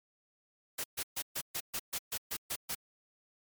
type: noise bursts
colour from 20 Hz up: white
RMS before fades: -36 dBFS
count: 11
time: 0.78-2.751 s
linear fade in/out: 10 ms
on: 61 ms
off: 130 ms
effects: MP3 96 kbps